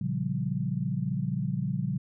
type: chord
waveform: sine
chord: G half-diminished seventh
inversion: first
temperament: just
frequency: 117.6 / 141.12 / 176.4 / 196 Hz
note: Bb2 / Db3 / F3 / G3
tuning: +16 / +31 / +18 / 0 cents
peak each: -34 / -31 / -32 / -34 dBFS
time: 0.01-1.98 s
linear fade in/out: 5 ms
effects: none